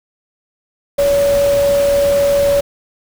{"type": "tone in noise", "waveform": "sine", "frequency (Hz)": 566, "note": "C#5", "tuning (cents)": 36, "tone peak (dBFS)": -10, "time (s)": [0.98, 2.61], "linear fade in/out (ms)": 10, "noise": "pink", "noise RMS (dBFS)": -25, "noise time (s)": [0.98, 2.61], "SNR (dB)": 12, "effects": []}